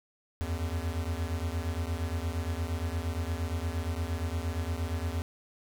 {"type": "beating tone pair", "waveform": "square", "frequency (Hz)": [80.5, 89.1], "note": ["E2", "F2"], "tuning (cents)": [-41, 35], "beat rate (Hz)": 8.6, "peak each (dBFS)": [-33, -35], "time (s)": [0.41, 5.22], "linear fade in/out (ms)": 0, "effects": []}